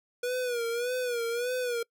square tone with vibrato, 483.5 Hz, B4, 37 cents flat, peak -29 dBFS, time 0.23-1.83 s, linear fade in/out 5 ms, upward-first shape sine, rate 1.7 Hz, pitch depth 80 cents each way, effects noise-tail reverb RT60 0.1 s tail -25 dB re dry

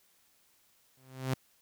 sawtooth tone with exponential growth, 130.81 Hz, C3, in tune, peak -23 dBFS, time 0.97-1.34 s, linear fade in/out 5 ms, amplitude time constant 80 ms, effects white hiss -68 dBFS RMS until 1.61 s

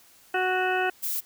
harmonic tone, 370 Hz, F#4, in tune, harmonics 1 / 2 / 3 / 4 / 5 / 7 / 8, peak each -28 / -27 / -38 / -28 / -34 / -33 / -41 dBFS, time 0.34-0.9 s, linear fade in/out 5 ms
violet noise, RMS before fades -29 dBFS, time 1.02-1.21 s, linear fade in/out 20 ms
effects white hiss -56 dBFS RMS until 1.25 s

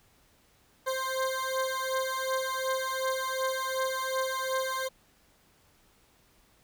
20% pulse beating tone pair, 523.3 / 526 Hz, C5 / C5, 0 / +9 cents, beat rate 2.7 Hz, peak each -27 dBFS, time 0.86-4.89 s, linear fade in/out 20 ms, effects pink hiss -64 dBFS RMS until 6.63 s

